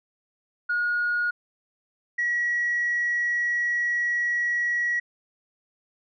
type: tone pair in turn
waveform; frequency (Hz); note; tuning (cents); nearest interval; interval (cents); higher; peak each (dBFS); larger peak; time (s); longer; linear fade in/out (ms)
sine; 1441 / 1919.8; F#6 / B6; -46 / -50; perfect fourth; 496; second; -21; neither; 0.69-1.31 / 2.18-5; second; 10
effects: tanh soft clip ceiling -18 dBFS